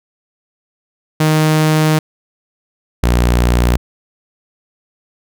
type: tone pair in turn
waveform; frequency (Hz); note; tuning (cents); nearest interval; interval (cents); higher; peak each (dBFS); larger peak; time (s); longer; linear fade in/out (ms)
sawtooth; 155.56 / 60.05; D#3 / B1; 0 / -48; octave + major third; 1648; first; -6; neither; 1.2-1.99 / 3.03-3.77; first; 5
effects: none